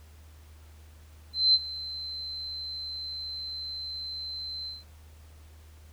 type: tone with ADSR envelope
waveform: sine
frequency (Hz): 4086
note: C8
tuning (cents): -42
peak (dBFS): -16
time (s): 1.33-4.84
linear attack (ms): 210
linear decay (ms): 41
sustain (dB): -18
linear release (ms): 170
effects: added 77 Hz sine -49 dBFS peak until 5.92 s + pink hiss -60 dBFS RMS until 5.92 s